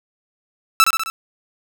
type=tone with echo; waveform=sawtooth; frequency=1318.5 Hz; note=E6; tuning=in tune; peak=-5 dBFS; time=0.8-0.84 s; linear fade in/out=0 ms; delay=65 ms; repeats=4; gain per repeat=-4 dB; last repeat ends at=1.1 s; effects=none